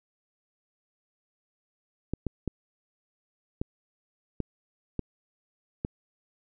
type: clicks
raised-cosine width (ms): 3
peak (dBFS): -16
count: 7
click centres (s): 2.136 / 2.267 / 2.477 / 3.615 / 4.403 / 4.993 / 5.849
effects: none